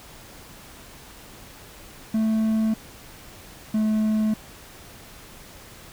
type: tone pair in turn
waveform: triangle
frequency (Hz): 220 / 216.2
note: A3 / A3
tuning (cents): 0 / -30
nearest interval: unison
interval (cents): 30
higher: first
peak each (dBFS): -17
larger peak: neither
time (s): 2.14-2.74 / 3.74-4.34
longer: neither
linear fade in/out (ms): 5
effects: pink hiss -45 dBFS RMS until 5.92 s